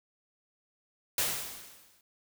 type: noise with exponential decay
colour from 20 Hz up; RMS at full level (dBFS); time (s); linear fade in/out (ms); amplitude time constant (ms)
white; -27; 1.18-2.01; 2; 180
effects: none